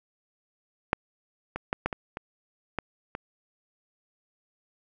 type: clicks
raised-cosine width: 0.5 ms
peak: -6 / -17 / -11 / -11 / -17 / -19 / -13 / -18 dBFS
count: 8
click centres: 0.931 / 1.56 / 1.729 / 1.86 / 1.928 / 2.171 / 2.787 / 3.151 s
effects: none